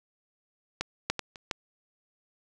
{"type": "clicks", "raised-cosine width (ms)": 0.2, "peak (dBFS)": [-12, -8, -14, -26, -12], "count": 5, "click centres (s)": [0.81, 1.1, 1.193, 1.358, 1.512], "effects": []}